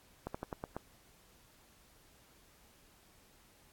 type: slowing click train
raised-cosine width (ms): 1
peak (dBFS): -24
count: 6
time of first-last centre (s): 0.27-0.766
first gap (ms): 75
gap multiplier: 1.14
effects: pink hiss -64 dBFS RMS until 3.72 s + AAC 64 kbps